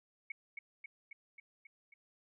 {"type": "tone with echo", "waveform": "sine", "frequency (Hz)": 2217, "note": "C#7", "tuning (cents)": 0, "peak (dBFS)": -38, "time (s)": [0.3, 0.32], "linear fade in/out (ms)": 5, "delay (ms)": 270, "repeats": 6, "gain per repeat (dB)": -3, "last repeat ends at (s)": 1.94, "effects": []}